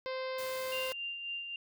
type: harmonic tone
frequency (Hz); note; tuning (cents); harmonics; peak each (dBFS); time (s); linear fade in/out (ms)
520; C5; -11; 1 / 2 / 3 / 4 / 5 / 6 / 7 / 8 / 9 / 10; -36 / -43 / -49 / -46 / -52 / -54 / -53 / -54 / -53 / -57; 0.06-0.92; 0
type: noise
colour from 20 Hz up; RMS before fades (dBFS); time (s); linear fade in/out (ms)
white; -47; 0.38-0.93; 5
type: tone with tremolo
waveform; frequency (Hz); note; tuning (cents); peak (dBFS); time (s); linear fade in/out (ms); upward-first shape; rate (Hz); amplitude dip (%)
sine; 2788; F7; -4; -35; 0.72-1.56; 2; sine; 3.7; 45
effects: none